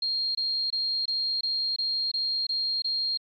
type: tone bursts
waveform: sine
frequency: 4223 Hz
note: C8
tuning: 15 cents sharp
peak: -25 dBFS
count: 9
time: 0.02-3.174 s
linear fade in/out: 5 ms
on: 330 ms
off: 23 ms
effects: AAC 64 kbps